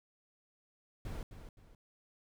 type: noise with echo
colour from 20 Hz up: brown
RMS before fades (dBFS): -41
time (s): 1.05-1.23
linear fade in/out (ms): 2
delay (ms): 260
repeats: 2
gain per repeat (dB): -9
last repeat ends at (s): 1.75
effects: none